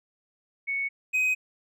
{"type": "tone pair in turn", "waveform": ["sine", "triangle"], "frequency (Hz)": [2217, 2516], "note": ["C#7", "D#7"], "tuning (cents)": [0, 19], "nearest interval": "major second", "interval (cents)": 219, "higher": "second", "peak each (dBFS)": [-26, -20], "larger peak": "second", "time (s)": [[0.67, 0.89], [1.13, 1.35]], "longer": "neither", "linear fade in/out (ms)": 20, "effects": []}